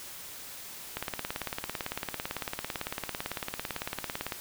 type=click train; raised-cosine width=0.3 ms; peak=-16 dBFS; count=61; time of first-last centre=0.97-4.322 s; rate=17.9 Hz; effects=white hiss -44 dBFS RMS until 4.4 s